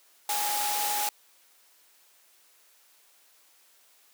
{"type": "tone in noise", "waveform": "sine", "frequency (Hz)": 830.6, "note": "G#5", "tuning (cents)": 0, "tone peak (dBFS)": -30, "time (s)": [0.29, 1.09], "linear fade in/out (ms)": 2, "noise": "white", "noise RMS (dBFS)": -30, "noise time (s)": [0.29, 1.09], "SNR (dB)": -3, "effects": ["white hiss -61 dBFS RMS until 4.13 s", "high-pass 400 Hz 12 dB/octave"]}